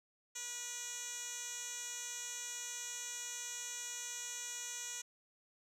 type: tone with band-pass filter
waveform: 10% pulse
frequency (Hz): 484.5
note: B4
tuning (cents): -33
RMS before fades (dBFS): -44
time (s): 0.35-5.02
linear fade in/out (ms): 10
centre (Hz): 6200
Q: 2.8
effects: none